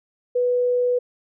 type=tone; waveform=sine; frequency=492.8 Hz; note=B4; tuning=4 cents flat; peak=-17 dBFS; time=0.35-0.99 s; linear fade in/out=10 ms; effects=none